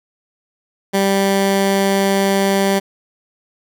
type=tone; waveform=15% pulse; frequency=196 Hz; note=G3; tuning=in tune; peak=-7 dBFS; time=0.93-2.8 s; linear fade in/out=20 ms; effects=none